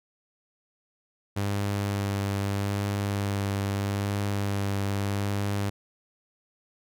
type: tone with vibrato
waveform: sawtooth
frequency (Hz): 100.2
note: G2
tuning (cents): +38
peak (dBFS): -22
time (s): 1.36-5.7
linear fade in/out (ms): 10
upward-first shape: sine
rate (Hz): 0.79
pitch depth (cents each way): 14
effects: none